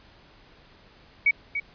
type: tone with echo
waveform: sine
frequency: 2257 Hz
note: C#7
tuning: 31 cents sharp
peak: -16 dBFS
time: 1.26-1.31 s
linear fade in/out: 5 ms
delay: 290 ms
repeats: 1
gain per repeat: -9 dB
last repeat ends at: 1.6 s
effects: pink hiss -54 dBFS RMS until 1.74 s + resampled to 11025 Hz